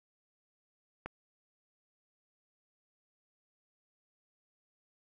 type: click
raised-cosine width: 0.5 ms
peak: -24 dBFS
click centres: 1.06 s
effects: none